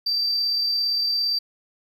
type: tone with amplitude modulation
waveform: triangle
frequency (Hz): 4671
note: D8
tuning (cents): -10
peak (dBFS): -16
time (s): 0.06-1.39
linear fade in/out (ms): 10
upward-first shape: sine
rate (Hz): 37.5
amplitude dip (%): 35
effects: tanh soft clip ceiling -17 dBFS